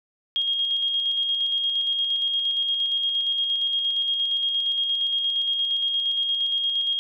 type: tone with tremolo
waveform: sine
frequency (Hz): 3255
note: G#7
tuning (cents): -36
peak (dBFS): -20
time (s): 0.36-6.99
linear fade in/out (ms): 0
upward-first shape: square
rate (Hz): 8.6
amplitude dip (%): 30
effects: none